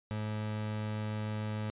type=tone; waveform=30% pulse; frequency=107 Hz; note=A2; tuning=48 cents flat; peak=-31 dBFS; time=0.11-1.7 s; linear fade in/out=0 ms; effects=resampled to 8000 Hz